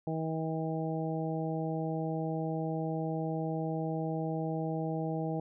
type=harmonic tone; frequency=160 Hz; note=D#3; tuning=49 cents sharp; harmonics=1 / 2 / 3 / 4 / 5; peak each=-34 / -37 / -39 / -40 / -41 dBFS; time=0.07-5.4 s; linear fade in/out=2 ms; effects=none